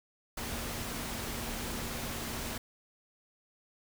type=tone in noise; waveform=sine; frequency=233.1 Hz; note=A#3; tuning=in tune; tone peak=-45 dBFS; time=0.37-2.58 s; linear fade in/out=5 ms; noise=pink; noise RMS=-38 dBFS; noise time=0.37-2.58 s; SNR=-10 dB; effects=none